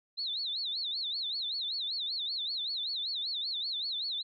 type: tone with vibrato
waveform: sine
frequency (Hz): 3936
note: B7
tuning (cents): -7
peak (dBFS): -32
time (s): 0.17-4.23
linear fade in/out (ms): 20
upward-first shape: sine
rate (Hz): 5.2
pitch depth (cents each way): 210
effects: none